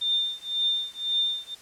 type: tone with tremolo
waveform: sine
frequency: 3606 Hz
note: A7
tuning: 42 cents sharp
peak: -20 dBFS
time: 0.01-1.55 s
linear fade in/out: 10 ms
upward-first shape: triangle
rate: 1.9 Hz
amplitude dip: 100%
effects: white hiss -50 dBFS RMS until 1.61 s + low-pass 9000 Hz 12 dB/octave